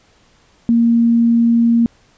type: tone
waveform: sine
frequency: 232.9 Hz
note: A#3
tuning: 1 cent flat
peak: -9 dBFS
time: 0.69-1.86 s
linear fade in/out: 0 ms
effects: pink hiss -53 dBFS RMS until 2.17 s + resampled to 16000 Hz